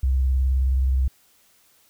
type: tone with vibrato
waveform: sine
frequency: 65.41 Hz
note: C2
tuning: in tune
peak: -17 dBFS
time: 0.03-1.08 s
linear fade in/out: 5 ms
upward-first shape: triangle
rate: 19 Hz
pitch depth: 86 cents each way
effects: white hiss -59 dBFS RMS until 1.89 s